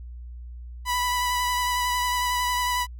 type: tone with vibrato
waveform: sawtooth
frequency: 987.8 Hz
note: B5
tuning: in tune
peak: -19 dBFS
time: 0.85-2.87 s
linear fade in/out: 50 ms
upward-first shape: sine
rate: 11 Hz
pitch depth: 16 cents each way
effects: added 60 Hz sine -36 dBFS peak until 2.99 s